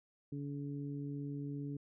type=harmonic tone; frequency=142.5 Hz; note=C#3; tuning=48 cents sharp; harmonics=1 / 2 / 3; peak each=-41 / -42 / -52 dBFS; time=0.32-1.77 s; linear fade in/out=5 ms; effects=none